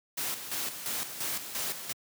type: noise with tremolo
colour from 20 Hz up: white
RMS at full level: -33 dBFS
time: 0.17-1.93 s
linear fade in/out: 10 ms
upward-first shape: square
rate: 2.9 Hz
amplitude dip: 60%
effects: high-pass 100 Hz 12 dB/octave

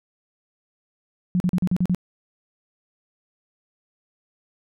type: tone bursts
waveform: sine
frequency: 180.2 Hz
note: F#3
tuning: 45 cents flat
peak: -17 dBFS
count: 7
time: 1.35-1.947 s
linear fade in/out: 0 ms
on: 51 ms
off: 40 ms
effects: none

